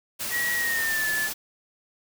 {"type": "noise", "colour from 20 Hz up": "white", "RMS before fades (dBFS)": -31, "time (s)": [0.19, 1.34], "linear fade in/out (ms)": 20}
{"type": "tone with pitch glide", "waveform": "sine", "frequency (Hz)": [1914, 1735], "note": ["A#6", "A6"], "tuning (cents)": [45, -25], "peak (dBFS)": -24, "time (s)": [0.3, 1.3], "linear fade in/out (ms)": 50, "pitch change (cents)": -170, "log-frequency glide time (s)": [0.55, 1.08]}
{"effects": []}